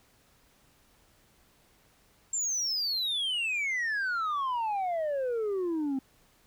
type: exponential sweep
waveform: sine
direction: down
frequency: 7459 to 260 Hz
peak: -25 dBFS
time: 2.33-5.99 s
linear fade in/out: 5 ms
effects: tanh soft clip ceiling -27 dBFS + pink hiss -64 dBFS RMS until 6.46 s